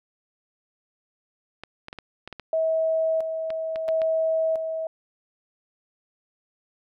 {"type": "clicks", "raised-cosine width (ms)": 0.3, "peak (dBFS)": -21, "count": 11, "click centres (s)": [1.636, 1.884, 1.929, 1.987, 2.276, 2.327, 2.397, 3.504, 3.759, 3.888, 4.018]}
{"type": "tone with tremolo", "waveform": "sine", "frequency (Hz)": 644, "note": "E5", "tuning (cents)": -41, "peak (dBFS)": -20, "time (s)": [2.53, 4.87], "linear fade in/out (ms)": 2, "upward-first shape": "square", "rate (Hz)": 0.74, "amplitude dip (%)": 50}
{"effects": []}